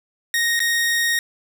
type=tone with dropouts; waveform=sawtooth; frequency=1864.7 Hz; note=A#6; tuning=in tune; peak=-14 dBFS; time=0.34-1.19 s; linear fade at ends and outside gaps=1 ms; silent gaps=0.593-0.602 s; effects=none